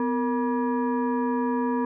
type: tone with frequency modulation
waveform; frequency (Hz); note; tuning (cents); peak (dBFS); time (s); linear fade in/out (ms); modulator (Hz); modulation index
sine; 251.3; B3; +30; -22; 0-1.85; 2; 714; 0.99
effects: none